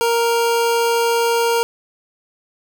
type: tone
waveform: 25% pulse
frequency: 466.2 Hz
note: A#4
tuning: in tune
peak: -11 dBFS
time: 0.01-1.63 s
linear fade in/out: 0 ms
effects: none